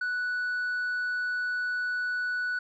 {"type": "tone with tanh clipping", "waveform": "sine", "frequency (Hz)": 1480, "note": "F#6", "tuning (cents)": 0, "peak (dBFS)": -28, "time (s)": [0.01, 2.59], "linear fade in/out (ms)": 5, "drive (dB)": 2, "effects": []}